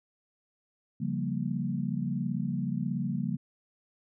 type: chord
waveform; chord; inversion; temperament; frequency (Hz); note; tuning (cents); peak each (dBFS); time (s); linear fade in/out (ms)
sine; G half-diminished seventh; second; equal with one note detuned; 139.72 / 174.61 / 196 / 233.1; Db3 / F3 / G3 / Bb3; +14 / 0 / 0 / 0; -34; 1-3.37; 10
effects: none